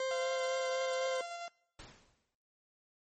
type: tone with vibrato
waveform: 40% pulse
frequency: 522 Hz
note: C5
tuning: 4 cents flat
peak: -32 dBFS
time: 0-1.21 s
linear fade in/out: 2 ms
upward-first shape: triangle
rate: 4 Hz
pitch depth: 14 cents each way
type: tone with tremolo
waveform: sawtooth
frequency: 689 Hz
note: F5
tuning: 24 cents flat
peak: -36 dBFS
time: 0.11-1.48 s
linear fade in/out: 0 ms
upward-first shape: square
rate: 10 Hz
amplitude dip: 25%
type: noise with exponential decay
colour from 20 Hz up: pink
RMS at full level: -48 dBFS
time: 1.79-2.35 s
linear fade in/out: 2 ms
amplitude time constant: 120 ms
effects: noise-tail reverb RT60 0.9 s tail -25 dB re dry + MP3 32 kbps